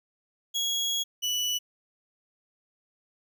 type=tone pair in turn; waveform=30% pulse; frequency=3322 / 2960 Hz; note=G#7 / F#7; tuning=0 / 0 cents; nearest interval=major second; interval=200 cents; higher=first; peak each=-23 dBFS; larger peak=neither; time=0.54-1.04 / 1.22-1.59 s; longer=first; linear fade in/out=20 ms; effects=none